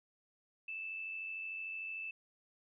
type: tone with amplitude modulation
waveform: sine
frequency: 2637 Hz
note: E7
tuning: in tune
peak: -38 dBFS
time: 0.68-2.11 s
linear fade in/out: 5 ms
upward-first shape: sine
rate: 93.3 Hz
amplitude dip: 40%
effects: none